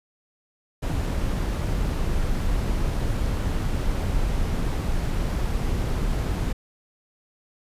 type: noise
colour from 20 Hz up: brown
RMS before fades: -24 dBFS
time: 0.82-6.53 s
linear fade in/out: 10 ms
effects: resampled to 32000 Hz